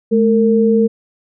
sine tone pair together, 214.7 / 456.5 Hz, A3 / A#4, -42 / -36 cents, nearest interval octave + minor second, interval 1306 cents, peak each -12 dBFS, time 0.11-0.88 s, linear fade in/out 20 ms, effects none

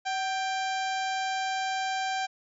harmonic tone with a mistuned harmonic, 790 Hz, G5, 13 cents sharp, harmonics 1 / 2 / 3 / 4 / 5 / 6 / 7 / 8 / 9, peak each -29 / -35 / -39 / -41 / -43 / -45 / -46 / -47 / -48 dBFS, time 0.05-2.27 s, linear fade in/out 20 ms, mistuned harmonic 1, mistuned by -63 cents, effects none

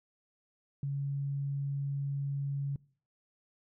sine tone, 140 Hz, C#3, 18 cents sharp, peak -31 dBFS, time 0.83-2.76 s, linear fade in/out 2 ms, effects noise-tail reverb RT60 0.5 s tail -23 dB re dry

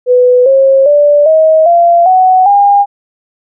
sine tone with pitch steps, 497.2 / 539.1 / 584.5 / 633.7 / 687.1 / 745 / 807.7 Hz, B4 / C#5 / D5 / D#5 / F5 / F#5 / G#5, +12 / -48 / -8 / +32 / -28 / +12 / -48 cents, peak -3 dBFS, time 0.06-2.86 s, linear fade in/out 50 ms, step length 400 ms, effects none

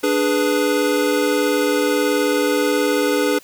square chord, G# diminished, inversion second, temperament equal, 293.7 / 415.3 / 493.9 Hz, D4 / G#4 / B4, 0 / 0 / 0 cents, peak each -21 dBFS, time 0.03-3.39 s, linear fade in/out 10 ms, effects white hiss -47 dBFS RMS until 3.43 s

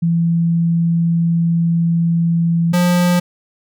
sine / square tone pair in turn, 167.9 / 176.88 Hz, E3 / F3, +32 / +22 cents, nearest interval minor second, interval 90 cents, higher second, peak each -12 dBFS, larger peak neither, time 0.02-2.73 / 2.73-3.2 s, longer first, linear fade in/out 10 ms, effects none

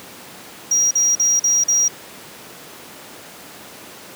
triangle tone bursts, 5720 Hz, F8, 41 cents sharp, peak -12 dBFS, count 5, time 0.71-1.882 s, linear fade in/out 5 ms, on 200 ms, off 43 ms, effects pink hiss -38 dBFS RMS until 4.15 s + high-pass 200 Hz 12 dB/octave

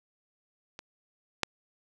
clicks, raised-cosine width 0.2 ms, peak -24 / -8 dBFS, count 2, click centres 0.791 / 1.433 s, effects none

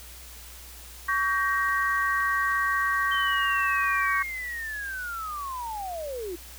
sine chord, G diminished, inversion second, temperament just, 1128.9 / 1568 / 1881.6 Hz, Db6 / G6 / Bb6, +31 / 0 / +16 cents, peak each -26 / -28 / -27 dBFS, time 1.08-4.23 s, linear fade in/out 10 ms
clicks, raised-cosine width 0.3 ms, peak -29 dBFS, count 5, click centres 1.687 / 2.204 / 2.517 / 3.147 / 3.843 s
sine linear sweep, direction down, 3116 to 329.6 Hz, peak -31 dBFS, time 3.11-6.36 s, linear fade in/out 10 ms
effects added 60 Hz sine -46 dBFS peak until 6.58 s + white hiss -46 dBFS RMS until 6.58 s

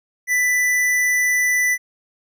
sine tone with tanh clipping, 1986 Hz, B6, 9 cents sharp, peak -17 dBFS, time 0.27-1.78 s, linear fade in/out 50 ms, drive 17 dB, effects none

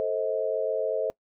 sine chord, A diminished, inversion none, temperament just, 440 / 528 / 633.6 Hz, A4 / C5 / Eb5, 0 / +16 / +31 cents, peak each -29 dBFS, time 0-1.1 s, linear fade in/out 0 ms, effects noise-tail reverb RT60 0.1 s tail -23 dB re dry

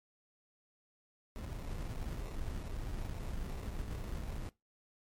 brown noise with sample-and-hold, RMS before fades -40 dBFS, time 1.36-4.49 s, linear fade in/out 0 ms, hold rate 1575 Hz, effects noise-tail reverb RT60 0.2 s tail -20 dB re dry + MP3 64 kbps

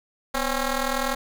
10% pulse ring-modulated tone, 268.9 Hz, C4, 47 cents sharp, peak -12 dBFS, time 0.34-1.15 s, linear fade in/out 10 ms, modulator 289 Hz, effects none

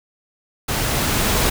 pink noise with level ramp, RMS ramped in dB -22 to -17 dBFS, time 0.68-1.5 s, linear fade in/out 10 ms, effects none

